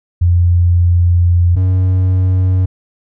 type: tone pair in turn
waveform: sine / triangle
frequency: 87.31 / 92.8 Hz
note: F2 / F#2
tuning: 0 / +6 cents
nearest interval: minor second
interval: 106 cents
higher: second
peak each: -7 dBFS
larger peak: neither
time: 0.21-1.56 / 1.56-2.66 s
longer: first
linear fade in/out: 10 ms
effects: none